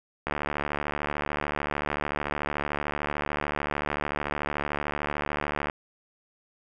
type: click train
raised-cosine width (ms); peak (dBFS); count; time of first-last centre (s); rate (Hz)
0.5; -13; 400; 0.27-5.699; 73.5
effects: none